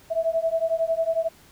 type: beating tone pair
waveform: sine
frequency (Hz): 650 / 661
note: E5 / E5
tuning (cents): -24 / +5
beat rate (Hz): 11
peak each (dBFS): -24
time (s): 0.1-1.29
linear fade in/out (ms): 20
effects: pink hiss -53 dBFS RMS until 1.51 s